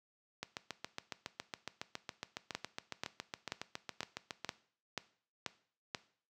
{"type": "two click trains", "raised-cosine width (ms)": 0.2, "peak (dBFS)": [-19, -22], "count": [8, 30], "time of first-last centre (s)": [[2.55, 5.948], [0.43, 4.447]], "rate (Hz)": [2.06, 7.22], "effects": ["noise-tail reverb RT60 0.5 s tail -17 dB re dry", "high-pass 100 Hz 12 dB/octave"]}